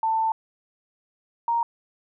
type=tone pair in turn; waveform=sine; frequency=890 / 933.7 Hz; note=A5 / A#5; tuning=+20 / +3 cents; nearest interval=minor second; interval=83 cents; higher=second; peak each=-20 / -20 dBFS; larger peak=neither; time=0.03-0.32 / 1.48-1.63 s; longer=first; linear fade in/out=2 ms; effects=none